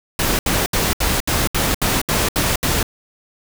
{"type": "noise bursts", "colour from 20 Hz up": "pink", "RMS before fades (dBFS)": -18, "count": 10, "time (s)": [0.19, 2.829], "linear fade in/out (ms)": 2, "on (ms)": 200, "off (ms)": 71, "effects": []}